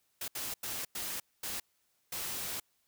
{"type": "noise bursts at uneven times", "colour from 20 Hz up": "white", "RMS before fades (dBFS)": -38, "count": 6, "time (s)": [[0.21, 0.28], [0.35, 0.54], [0.63, 0.85], [0.95, 1.2], [1.43, 1.6], [2.12, 2.6]], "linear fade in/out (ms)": 5, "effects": ["white hiss -75 dBFS RMS until 2.87 s"]}